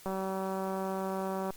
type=click train; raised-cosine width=1 ms; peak=-22 dBFS; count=277; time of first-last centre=0.06-1.505 s; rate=191 Hz; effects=white hiss -54 dBFS RMS until 1.56 s + Opus 48 kbps